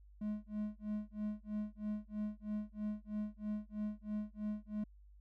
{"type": "tone with tremolo", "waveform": "triangle", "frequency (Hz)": 211, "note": "G#3", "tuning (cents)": 28, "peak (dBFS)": -33, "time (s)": [0.21, 4.84], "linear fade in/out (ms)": 5, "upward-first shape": "sine", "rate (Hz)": 3.1, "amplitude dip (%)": 100, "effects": ["added 50 Hz sine -57 dBFS peak until 5.2 s"]}